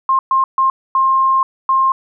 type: tone bursts at uneven times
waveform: sine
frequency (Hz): 1062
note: C6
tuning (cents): +25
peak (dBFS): -10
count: 5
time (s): 0.09-0.19 / 0.31-0.44 / 0.58-0.7 / 0.95-1.43 / 1.69-1.92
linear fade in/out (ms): 2
effects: none